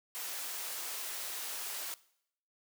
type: high-pass noise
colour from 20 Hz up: white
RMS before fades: -40 dBFS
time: 0.15-1.94 s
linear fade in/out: 0 ms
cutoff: 470 Hz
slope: 12 dB/octave
effects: noise-tail reverb RT60 0.7 s tail -20 dB re dry